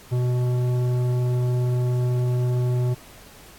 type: tone with tanh clipping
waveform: sine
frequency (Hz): 124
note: B2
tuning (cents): +7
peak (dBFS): -21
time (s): 0.11-2.95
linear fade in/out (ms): 20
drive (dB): 12
effects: pink hiss -47 dBFS RMS until 3.58 s + AAC 64 kbps